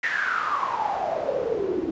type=noise with band-pass filter sweep; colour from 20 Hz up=pink; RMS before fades=-26 dBFS; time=0.03-1.91 s; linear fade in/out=5 ms; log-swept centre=1900 to 310 Hz; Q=9.7; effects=resampled to 16000 Hz